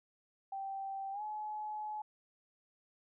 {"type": "tone with pitch glide", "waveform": "sine", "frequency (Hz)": [780, 850.6], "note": ["G5", "G#5"], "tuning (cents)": [-9, 41], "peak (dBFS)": -38, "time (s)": [0.52, 2.02], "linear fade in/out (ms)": 5, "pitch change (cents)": 150, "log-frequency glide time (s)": [1.12, 1.22], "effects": []}